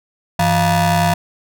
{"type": "ring-modulated tone", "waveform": "30% pulse", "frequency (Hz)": 264.4, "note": "C4", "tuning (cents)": 18, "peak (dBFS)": -7, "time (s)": [0.39, 1.14], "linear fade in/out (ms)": 5, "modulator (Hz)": 432, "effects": []}